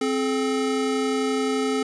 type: tone pair together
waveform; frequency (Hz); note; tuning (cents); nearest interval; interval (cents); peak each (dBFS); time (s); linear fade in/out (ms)
square; 263.1 / 428; C4 / A4; +10 / -48; minor sixth; 842; -25; 0.01-1.83; 5
effects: resampled to 22050 Hz

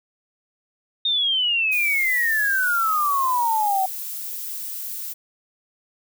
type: exponential sweep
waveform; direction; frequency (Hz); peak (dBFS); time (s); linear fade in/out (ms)
sine; down; 3700 to 742; -18; 1.05-3.86; 5
type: noise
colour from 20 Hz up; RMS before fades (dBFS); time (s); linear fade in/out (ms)
violet; -31; 1.71-5.14; 20
effects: none

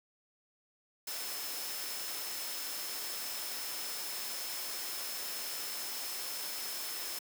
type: tone in noise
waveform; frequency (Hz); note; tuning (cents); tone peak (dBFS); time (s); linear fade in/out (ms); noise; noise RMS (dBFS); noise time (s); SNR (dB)
sine; 5250; E8; -8; -44; 1.07-7.19; 5; white; -40; 1.07-7.19; -7
effects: high-pass 300 Hz 12 dB/octave

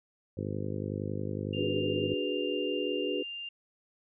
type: harmonic tone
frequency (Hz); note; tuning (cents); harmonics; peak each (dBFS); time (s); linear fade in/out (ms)
50.9; G#1; -34; 2 / 3 / 4 / 5 / 6 / 7 / 8 / 9 / 10; -37 / -39 / -40 / -41 / -42 / -42 / -43 / -44 / -44; 0.37-2.14; 5
type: tone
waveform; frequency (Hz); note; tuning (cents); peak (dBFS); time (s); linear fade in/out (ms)
sine; 2796; F7; +1; -37; 1.53-3.49; 5
type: chord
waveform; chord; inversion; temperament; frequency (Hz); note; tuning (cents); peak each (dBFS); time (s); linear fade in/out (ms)
sine; G# half-diminished seventh; second; equal; 293.7 / 370 / 415.3 / 493.9; D4 / F#4 / G#4 / B4; 0 / 0 / 0 / 0; -35; 1.57-3.23; 10
effects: none

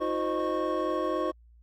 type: tone cluster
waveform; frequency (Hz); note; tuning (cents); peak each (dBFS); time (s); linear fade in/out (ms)
triangle; 318.7 / 362.4 / 521 / 615 / 1099; D#4 / F#4 / C5 / D#5 / C#6; +42 / -36 / -7 / -20 / -15; -31; 0-1.32; 20
effects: added 58 Hz sine -53 dBFS peak until 1.62 s + Opus 32 kbps

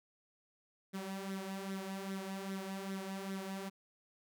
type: tone with flanger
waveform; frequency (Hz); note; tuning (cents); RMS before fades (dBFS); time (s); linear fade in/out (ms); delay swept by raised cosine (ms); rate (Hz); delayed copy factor
sawtooth; 193.2; G3; -25; -42; 0.93-3.7; 20; 0.52 to 4.12; 2.5; +0.6
effects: none

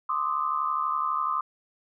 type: tone cluster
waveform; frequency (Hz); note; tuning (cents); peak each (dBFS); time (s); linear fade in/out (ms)
sine; 1047 / 1196 / 1268; C6 / D6 / D#6; +1 / +31 / +32; -29 / -28 / -30; 0.09-1.41; 5
effects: none

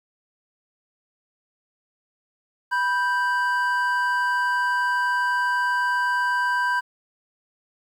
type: tone pair together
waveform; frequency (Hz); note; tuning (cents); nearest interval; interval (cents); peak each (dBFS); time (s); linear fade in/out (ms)
triangle; 984.1 / 1568; B5 / G6; -6 / 0; minor sixth; 806; -21; 2.71-6.81; 20
effects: 9-bit

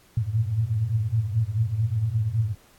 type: tone cluster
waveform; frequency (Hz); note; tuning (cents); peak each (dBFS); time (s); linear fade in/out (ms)
sine; 92.6 / 109.2 / 114.1 / 118.2; F#2 / A2 / A#2 / A#2; +2 / -13 / -37 / +24; -32 / -24 / -27 / -30; 0.17-2.55; 5
effects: pink hiss -57 dBFS RMS until 2.78 s + AAC 64 kbps

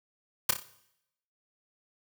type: noise with echo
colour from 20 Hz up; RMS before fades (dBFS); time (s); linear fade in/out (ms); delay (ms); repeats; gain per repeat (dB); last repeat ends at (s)
white; -22; 0.49-0.51; 5; 30; 4; -7; 0.63
effects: noise-tail reverb RT60 0.8 s tail -17 dB re dry

